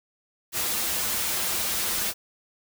white noise with comb filter, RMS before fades -27 dBFS, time 0.52-2.14 s, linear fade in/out 50 ms, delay 7.1 ms, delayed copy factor -0.65, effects none

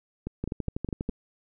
two click trains, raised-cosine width 3 ms, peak -19 / -17 dBFS, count 5 / 9, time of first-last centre 0.27-1.095 / 0.44-1.09 s, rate 4.85 / 12.3 Hz, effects none

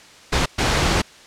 pink noise bursts at uneven times, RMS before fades -18 dBFS, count 2, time 0.32-0.46 / 0.58-1.02 s, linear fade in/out 10 ms, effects white hiss -45 dBFS RMS until 1.26 s + low-pass 6000 Hz 12 dB/octave

